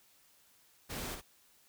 pink noise with echo, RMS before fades -41 dBFS, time 0.89-1.16 s, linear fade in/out 20 ms, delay 56 ms, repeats 1, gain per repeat -6 dB, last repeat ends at 1.216 s, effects white hiss -66 dBFS RMS until 1.68 s

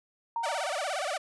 sine tone with exponential decay, 927 Hz, A#5, 10 cents flat, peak -27 dBFS, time 0.36-1.1 s, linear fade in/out 2 ms, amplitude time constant 160 ms
sawtooth tone with vibrato, 665 Hz, E5, 15 cents sharp, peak -26 dBFS, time 0.43-1.18 s, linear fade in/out 10 ms, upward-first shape sine, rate 17 Hz, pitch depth 270 cents each way
effects resampled to 24000 Hz

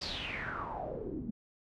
pink noise with low-pass filter sweep, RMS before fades -39 dBFS, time 0.01-1.31 s, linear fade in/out 10 ms, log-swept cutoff 5000 to 220 Hz, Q 6.9, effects none

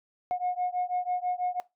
sine beating tone pair, 720 / 726.1 Hz, F#5 / F#5, -47 / -33 cents, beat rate 6.1 Hz, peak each -29 / -29 dBFS, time 0.31-1.6 s, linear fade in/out 0 ms, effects noise-tail reverb RT60 0.2 s tail -21 dB re dry + tanh soft clip ceiling -22 dBFS

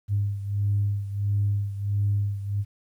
sine beating tone pair, 101.1 / 102.6 Hz, G#2 / G#2, -46 / -21 cents, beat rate 1.5 Hz, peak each -23 / -28 dBFS, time 0.08-2.65 s, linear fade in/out 50 ms, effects tanh soft clip ceiling -15 dBFS + 10-bit

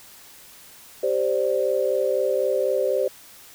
sine chord, G suspended fourth, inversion none, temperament equal, 392 / 523.3 / 587.3 Hz, G4 / C5 / D5, 0 / 0 / 0 cents, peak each -25 / -22 / -25 dBFS, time 1.03-3.08 s, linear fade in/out 5 ms, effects white hiss -47 dBFS RMS until 3.54 s

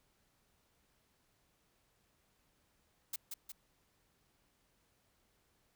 blue noise with echo, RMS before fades -39 dBFS, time 3.13-3.16 s, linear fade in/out 5 ms, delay 180 ms, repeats 2, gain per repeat -4 dB, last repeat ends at 3.52 s, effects pink hiss -75 dBFS RMS until 5.75 s

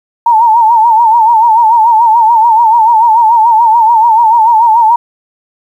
sine tone with vibrato, 909 Hz, A#5, 44 cents flat, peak -3 dBFS, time 0.26-4.96 s, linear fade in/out 5 ms, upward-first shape sine, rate 6.9 Hz, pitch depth 90 cents each way, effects 7-bit

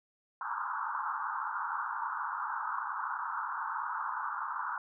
pink band-pass noise, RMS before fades -36 dBFS, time 0.41-4.78 s, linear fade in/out 2 ms, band 860 to 1500 Hz, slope 96 dB/octave, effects none

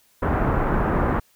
pink low-pass noise, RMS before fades -21 dBFS, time 0.22-1.2 s, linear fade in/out 10 ms, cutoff 1500 Hz, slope 24 dB/octave, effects white hiss -60 dBFS RMS until 1.35 s

